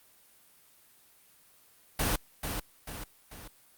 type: noise with echo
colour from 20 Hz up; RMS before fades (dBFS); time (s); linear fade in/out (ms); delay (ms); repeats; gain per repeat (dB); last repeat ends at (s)
pink; -28; 1.99-2.16; 5; 440; 3; -6; 3.48
effects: white hiss -61 dBFS RMS until 3.77 s + Opus 32 kbps